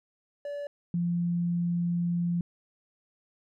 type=tone pair in turn; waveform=triangle / sine; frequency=576 / 172.94 Hz; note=D5 / F3; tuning=-34 / -17 cents; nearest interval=octave + major sixth; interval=2083 cents; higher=first; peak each=-31 / -25 dBFS; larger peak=second; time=0.45-0.67 / 0.94-2.41 s; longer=second; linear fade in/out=2 ms; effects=none